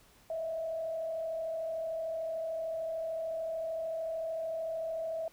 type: tone with frequency modulation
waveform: sine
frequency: 650 Hz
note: E5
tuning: 24 cents flat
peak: -33 dBFS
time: 0.3-5.28 s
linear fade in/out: 2 ms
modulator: 33.4 Hz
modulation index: 0.49
effects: pink hiss -62 dBFS RMS until 5.32 s